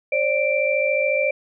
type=tone cluster; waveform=sine; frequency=537 / 591 / 2351 Hz; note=C5 / D5 / D7; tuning=+45 / +11 / +1 cents; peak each=-22 dBFS; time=0.12-1.31 s; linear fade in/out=5 ms; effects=none